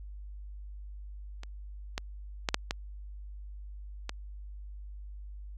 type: clicks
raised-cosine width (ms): 0.2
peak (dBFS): -26 / -15 / -10 / -7 / -13 / -17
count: 6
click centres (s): 1.434 / 1.979 / 2.488 / 2.544 / 2.709 / 4.094
effects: added 50 Hz sine -41 dBFS peak until 5.57 s